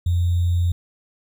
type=tone with sample-and-hold; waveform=sine; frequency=87.31 Hz; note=F2; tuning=in tune; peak=-16 dBFS; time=0.06-0.72 s; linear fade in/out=5 ms; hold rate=3675 Hz; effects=none